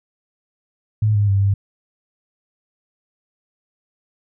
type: tone with pitch steps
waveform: sine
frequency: 107.2 / 102.8 / 98.5 / 99.3 Hz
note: A2 / G#2 / G2 / G2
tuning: -45 / -17 / +9 / +23 cents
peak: -13 dBFS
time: 1.02-1.54 s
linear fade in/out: 5 ms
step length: 130 ms
effects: none